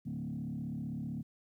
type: tone with frequency modulation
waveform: sine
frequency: 190 Hz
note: F#3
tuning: 46 cents sharp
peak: -35 dBFS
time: 0.05-1.23 s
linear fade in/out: 20 ms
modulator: 35.6 Hz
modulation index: 1.9
effects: tanh soft clip ceiling -31 dBFS + 12-bit